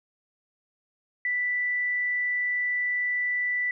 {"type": "tone", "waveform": "sine", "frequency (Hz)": 1975.5, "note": "B6", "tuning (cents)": 0, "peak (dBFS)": -24, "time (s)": [1.25, 3.71], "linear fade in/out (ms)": 2, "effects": []}